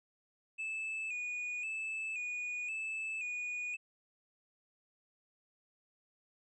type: tone with vibrato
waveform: triangle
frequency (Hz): 2539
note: D#7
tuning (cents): +34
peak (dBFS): -35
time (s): 0.58-3.77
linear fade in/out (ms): 20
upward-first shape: square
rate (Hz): 0.95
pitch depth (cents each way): 56
effects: resampled to 22050 Hz